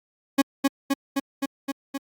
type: tone with echo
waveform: 40% pulse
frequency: 275.3 Hz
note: C#4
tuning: 12 cents flat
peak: -14 dBFS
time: 0.38-0.42 s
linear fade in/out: 10 ms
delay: 260 ms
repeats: 6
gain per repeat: -2 dB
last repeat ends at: 1.98 s
effects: Opus 48 kbps